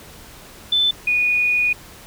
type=tone pair in turn; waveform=sine; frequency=3520 / 2462 Hz; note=A7 / D#7; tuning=0 / -19 cents; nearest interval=tritone; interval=619 cents; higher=first; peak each=-14 / -15 dBFS; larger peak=first; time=0.72-0.91 / 1.07-1.73 s; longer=second; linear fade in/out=5 ms; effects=pink hiss -42 dBFS RMS until 2.06 s